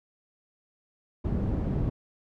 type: low-pass noise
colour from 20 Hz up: white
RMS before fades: -28 dBFS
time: 1.24-1.9 s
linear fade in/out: 10 ms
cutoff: 180 Hz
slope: 12 dB/octave
effects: none